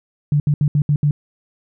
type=tone bursts at uneven times; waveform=sine; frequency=146.6 Hz; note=D3; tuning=3 cents flat; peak=-12 dBFS; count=6; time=0.32-0.4 / 0.47-0.54 / 0.61-0.68 / 0.75-0.82 / 0.89-0.96 / 1.03-1.11 s; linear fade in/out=2 ms; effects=none